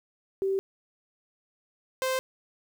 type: tone pair in turn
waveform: sine / sawtooth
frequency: 387.2 / 520.5 Hz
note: G4 / C5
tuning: -21 / -9 cents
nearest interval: perfect fourth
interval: 512 cents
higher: second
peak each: -24 / -22 dBFS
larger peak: second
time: 0.42-0.59 / 2.02-2.19 s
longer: neither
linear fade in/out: 0 ms
effects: 10-bit